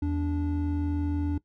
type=tone pair together; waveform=triangle; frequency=81.5 / 290.3 Hz; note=E2 / D4; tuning=-19 / -20 cents; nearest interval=octave + minor seventh; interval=2199 cents; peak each=-26 dBFS; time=0.02-1.38 s; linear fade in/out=5 ms; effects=noise-tail reverb RT60 0.1 s tail -19 dB re dry